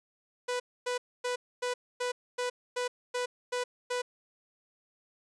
sawtooth tone bursts, 494.1 Hz, B4, 1 cent sharp, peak -26 dBFS, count 10, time 0.48-4.02 s, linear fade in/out 10 ms, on 120 ms, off 260 ms, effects resampled to 22050 Hz

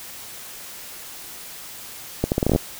accelerating click train, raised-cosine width 2 ms, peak -5 dBFS, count 10, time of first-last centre 2.24-2.561 s, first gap 79 ms, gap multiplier 0.78, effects white hiss -38 dBFS RMS until 2.79 s

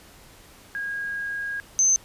sine tone pair in turn, 1635 / 6209 Hz, G#6 / G8, -28 / -17 cents, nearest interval octave + major seventh, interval 2311 cents, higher second, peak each -27 / -16 dBFS, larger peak second, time 0.75-1.6 / 1.79-1.96 s, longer first, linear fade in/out 0 ms, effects pink hiss -50 dBFS RMS until 2.04 s + resampled to 32000 Hz

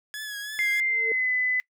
sawtooth tone with vibrato, 1689 Hz, G#6, 29 cents sharp, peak -29 dBFS, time 0.14-0.8 s, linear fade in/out 0 ms, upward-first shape triangle, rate 3.1 Hz, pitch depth 52 cents each way
sine tone with pitch glide, 2093 to 2008 Hz, C7 to B6, 0 to +28 cents, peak -22 dBFS, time 0.59-1.6 s, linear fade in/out 0 ms, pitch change -72 cents, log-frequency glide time 0.88-1.32 s
sine tone with exponential growth, 449.3 Hz, A4, 36 cents sharp, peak -25 dBFS, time 0.81-1.12 s, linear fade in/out 2 ms, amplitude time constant 66 ms
effects noise-tail reverb RT60 0.1 s tail -24 dB re dry

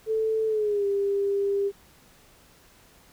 sine tone with pitch glide, 440.4 to 399.2 Hz, A4 to G4, +2 to +32 cents, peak -22 dBFS, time 0.06-1.72 s, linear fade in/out 50 ms, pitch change -170 cents, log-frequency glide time 0.47-0.86 s, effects pink hiss -56 dBFS RMS until 3.12 s

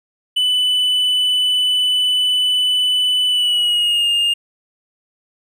triangle tone with pitch glide, 2992 to 2824 Hz, F#7 to F7, +19 to +19 cents, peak -12 dBFS, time 0.36-4.34 s, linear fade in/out 10 ms, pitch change -100 cents, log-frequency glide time 3.28-4.09 s, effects none

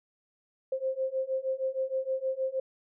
sine beating tone pair, 523.3 / 529.7 Hz, C5 / C5, 0 / +21 cents, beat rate 6.4 Hz, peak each -32 / -31 dBFS, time 0.72-2.6 s, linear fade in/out 5 ms, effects none

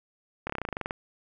slowing click train, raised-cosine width 0.5 ms, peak -16 dBFS, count 13, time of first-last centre 0.47-0.909 s, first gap 26 ms, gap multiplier 1.06, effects none

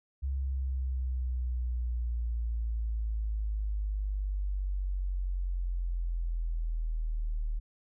sine exponential sweep, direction down, 67.8 to 37.99 Hz, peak -29 dBFS, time 0.22-7.6 s, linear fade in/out 20 ms, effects none

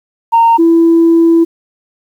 sine tone pair in turn, 921 / 332.5 Hz, A#5 / E4, -21 / +15 cents, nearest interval octave + tritone, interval 1764 cents, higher first, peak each -3 dBFS, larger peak neither, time 0.32-0.58 / 0.58-1.45 s, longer second, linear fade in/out 20 ms, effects tanh soft clip ceiling -1 dBFS + 7-bit

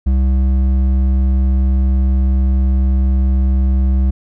triangle tone with hard clipping, 65.41 Hz, C2, in tune, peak -12 dBFS, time 0.06-4.11 s, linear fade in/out 10 ms, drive 11 dB, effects none

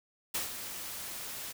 white noise with ADSR envelope, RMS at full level -32 dBFS, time 0.34-1.53 s, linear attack 10 ms, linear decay 130 ms, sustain -9 dB, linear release 21 ms, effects none

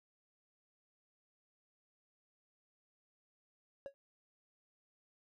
triangle tone with exponential decay, 554.4 Hz, C#5, in tune, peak -36 dBFS, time 3.86-3.94 s, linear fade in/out 0 ms, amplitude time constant 17 ms, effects none

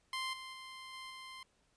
15% pulse tone with level steps, 1045 Hz, C6, 2 cents flat, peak -30 / -39 / -41 / -39 / -41 dBFS, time 0.13-1.43 s, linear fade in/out 2 ms, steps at 0.33 / 0.53 / 0.93 / 1.1 s, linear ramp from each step 5 ms, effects pink hiss -74 dBFS RMS until 1.76 s + resampled to 22050 Hz

